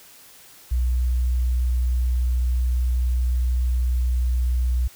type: tone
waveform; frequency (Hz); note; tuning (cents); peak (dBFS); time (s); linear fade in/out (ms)
sine; 61.74; B1; 0; -18; 0.71-4.88; 10
effects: white hiss -48 dBFS RMS until 4.95 s